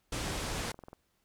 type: low-pass noise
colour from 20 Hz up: pink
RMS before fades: -36 dBFS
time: 0.12-0.72 s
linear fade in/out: 5 ms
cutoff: 9900 Hz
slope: 24 dB/octave
type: click train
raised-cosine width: 1 ms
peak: -33 dBFS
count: 13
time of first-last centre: 0.37-0.931 s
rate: 21.4 Hz
effects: pink hiss -75 dBFS RMS until 1.24 s